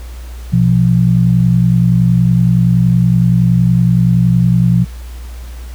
sine tone pair together, 123.47 / 174.16 Hz, B2 / F3, 0 / -5 cents, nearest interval tritone, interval 595 cents, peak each -10 dBFS, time 0.52-4.85 s, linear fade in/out 20 ms, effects added 60 Hz sine -25 dBFS peak until 5.74 s + pink hiss -40 dBFS RMS until 5.74 s

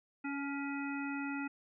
harmonic tone with a mistuned harmonic, 280 Hz, C#4, 18 cents sharp, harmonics 1 / 3 / 5 / 7 / 9, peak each -37 / -46 / -44 / -48 / -46 dBFS, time 0.24-1.48 s, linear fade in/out 10 ms, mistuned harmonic 3, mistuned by +17 cents, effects none

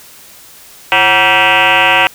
sine tone with frequency modulation, 1760 Hz, A6, in tune, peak -5 dBFS, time 0.92-2.07 s, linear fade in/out 0 ms, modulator 203 Hz, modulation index 5.7, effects tanh soft clip ceiling -2 dBFS + white hiss -38 dBFS RMS until 2.14 s

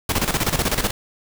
pink noise with tremolo, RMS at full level -19 dBFS, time 0.09-0.91 s, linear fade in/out 5 ms, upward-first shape square, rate 16 Hz, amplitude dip 70%, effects none

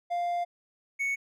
triangle tone pair in turn, 698.5 / 2218 Hz, F5 / C#7, 0 / 0 cents, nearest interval octave + minor sixth, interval 2000 cents, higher second, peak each -25 dBFS, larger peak neither, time 0.1-0.45 / 0.99-1.16 s, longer first, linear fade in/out 20 ms, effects none

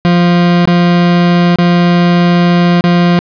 40% pulse tone with dropouts, 174.61 Hz, F3, in tune, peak -5 dBFS, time 0.05-3.19 s, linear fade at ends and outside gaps 0 ms, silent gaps 0.654-0.675 / 1.558-1.586 / 2.809-2.84 s, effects resampled to 11025 Hz + 7-bit

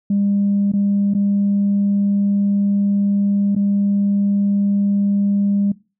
sine tone with dropouts, 201 Hz, G3, 44 cents sharp, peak -13 dBFS, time 0.1-5.72 s, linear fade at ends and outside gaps 5 ms, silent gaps 0.719-0.735 / 1.138-1.148 / 3.551-3.562 s, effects noise-tail reverb RT60 0.3 s tail -21 dB re dry + tanh soft clip ceiling -10 dBFS

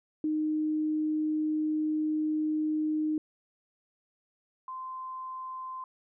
sine tone pair in turn, 308.3 / 1037 Hz, D#4 / C6, -16 / -16 cents, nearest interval octave + major sixth, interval 2100 cents, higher second, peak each -26 / -36 dBFS, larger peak first, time 0.24-3.18 / 4.68-5.84 s, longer first, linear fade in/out 2 ms, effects none

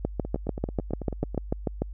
two click trains, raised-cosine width 2 ms, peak -20 / -12 dBFS, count 11 / 13, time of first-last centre 0.25-1.346 / 0.05-1.82 s, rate 9.12 / 6.78 Hz, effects added 50 Hz sine -35 dBFS peak until 1.93 s

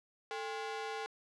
sawtooth ring-modulated tone, 622.3 Hz, D#5, in tune, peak -31 dBFS, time 0.31-1.06 s, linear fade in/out 0 ms, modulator 181 Hz, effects low-pass 5000 Hz 12 dB/octave

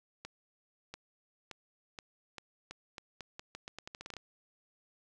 accelerating click train, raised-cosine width 0.2 ms, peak -26 dBFS, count 19, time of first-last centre 0.25-4.167 s, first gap 690 ms, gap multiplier 0.83, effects none

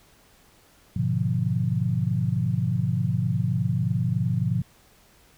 sine chord, G# diminished seventh, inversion none, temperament equal, 103.83 / 123.47 / 146.83 / 174.61 Hz, G#2 / B2 / D3 / F3, 0 / 0 / 0 / 0 cents, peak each -28 / -25 / -29 / -27 dBFS, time 0.96-4.62 s, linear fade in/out 5 ms, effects pink hiss -57 dBFS RMS until 5.37 s

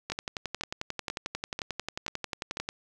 two click trains, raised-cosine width 0.2 ms, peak -15 / -15 dBFS, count 30 / 6, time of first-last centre 0.1-2.689 / 0.12-2.571 s, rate 11.2 / 2.04 Hz, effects none

